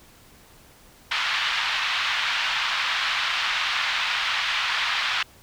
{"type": "band-pass noise", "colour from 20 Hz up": "white", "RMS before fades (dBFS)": -25, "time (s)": [1.11, 5.23], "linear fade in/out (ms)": 5, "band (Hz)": [970, 3600], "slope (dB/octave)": 24, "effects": ["pink hiss -52 dBFS RMS until 5.42 s"]}